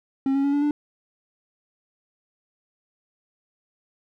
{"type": "tone with pitch steps", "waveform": "triangle", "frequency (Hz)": [270, 275.8, 281.8, 287.9, 294.1], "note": ["C#4", "C#4", "C#4", "D4", "D4"], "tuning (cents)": [-45, -9, 29, -34, 3], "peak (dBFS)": -17, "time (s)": [0.26, 0.71], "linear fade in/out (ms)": 2, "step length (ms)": 90, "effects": []}